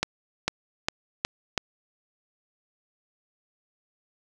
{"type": "accelerating click train", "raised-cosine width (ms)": 0.2, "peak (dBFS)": -6, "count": 5, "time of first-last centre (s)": [0.03, 1.578], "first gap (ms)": 450, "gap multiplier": 0.9, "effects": []}